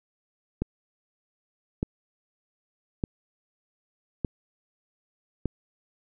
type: click train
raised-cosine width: 3 ms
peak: -13 dBFS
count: 5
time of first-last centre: 0.62-5.457 s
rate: 0.827 Hz
effects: none